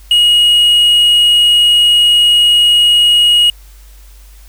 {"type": "tone with quantisation", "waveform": "triangle", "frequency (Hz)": 2890, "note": "F#7", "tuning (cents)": -41, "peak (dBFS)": -4, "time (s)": [0.11, 3.5], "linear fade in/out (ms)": 2, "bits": 5, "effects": ["added 49 Hz sine -35 dBFS peak until 4.48 s", "white hiss -46 dBFS RMS until 4.48 s"]}